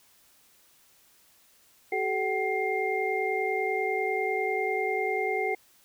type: tone cluster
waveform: sine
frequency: 381.1 / 431.2 / 758 / 2113 Hz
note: G4 / A4 / F#5 / C7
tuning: -49 / -35 / +42 / +16 cents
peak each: -31 dBFS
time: 1.92-5.55 s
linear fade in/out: 5 ms
effects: white hiss -61 dBFS RMS until 5.84 s